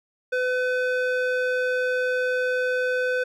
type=tone with band-pass filter; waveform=square; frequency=504 Hz; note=B4; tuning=35 cents sharp; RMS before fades=-24 dBFS; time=0.32-3.24 s; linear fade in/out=10 ms; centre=1100 Hz; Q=2.2; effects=none